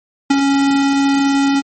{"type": "tone with ADSR envelope", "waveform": "square", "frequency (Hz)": 277.2, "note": "C#4", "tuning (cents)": 0, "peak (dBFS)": -7, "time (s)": [0.3, 1.62], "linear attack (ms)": 9, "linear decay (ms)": 16, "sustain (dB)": -5, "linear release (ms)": 34, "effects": ["MP3 32 kbps"]}